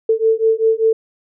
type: beating tone pair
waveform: sine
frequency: 443.3 / 448.4 Hz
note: A4 / A4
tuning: +13 / +33 cents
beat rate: 5.1 Hz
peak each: -15 dBFS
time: 0.09-0.93 s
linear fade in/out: 5 ms
effects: none